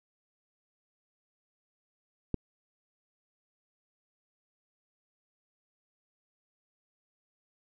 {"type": "click", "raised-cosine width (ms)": 3, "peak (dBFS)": -16, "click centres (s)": 2.343, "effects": []}